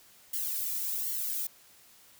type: noise with flanger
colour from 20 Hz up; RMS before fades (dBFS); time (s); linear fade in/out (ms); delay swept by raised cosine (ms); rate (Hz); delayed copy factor
violet; -33; 0.33-1.47; 5; 0.79 to 1.89; 1.3; -1
effects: white hiss -58 dBFS RMS until 2.19 s